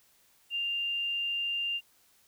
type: tone with frequency modulation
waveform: sine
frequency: 2794 Hz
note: F7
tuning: in tune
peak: -29 dBFS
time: 0.5-1.81 s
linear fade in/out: 50 ms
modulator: 47.5 Hz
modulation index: 0.26
effects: white hiss -65 dBFS RMS until 2.27 s